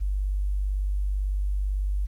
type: tone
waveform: sine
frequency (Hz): 49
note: G1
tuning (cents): 0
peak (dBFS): -23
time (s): 0-2.07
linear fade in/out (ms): 20
effects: 10-bit